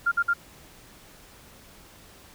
sine tone bursts, 1396.9 Hz, F6, in tune, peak -19 dBFS, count 3, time 0.06-0.337 s, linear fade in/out 10 ms, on 57 ms, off 53 ms, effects pink hiss -51 dBFS RMS until 2.34 s

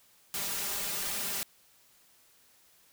white noise with comb filter, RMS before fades -34 dBFS, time 0.34-1.43 s, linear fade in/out 0 ms, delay 5 ms, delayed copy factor +0.7, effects white hiss -63 dBFS RMS until 2.92 s

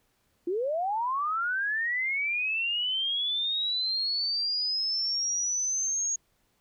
sine linear sweep, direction up, 329.6 to 6645 Hz, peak -26 dBFS, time 0.47-6.16 s, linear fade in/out 5 ms, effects pink hiss -71 dBFS RMS until 6.6 s

